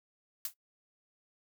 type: noise with exponential decay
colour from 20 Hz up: blue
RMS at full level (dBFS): -31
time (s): 0.45-0.54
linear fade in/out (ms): 2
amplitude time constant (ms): 19
effects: noise-tail reverb RT60 0.1 s tail -18 dB re dry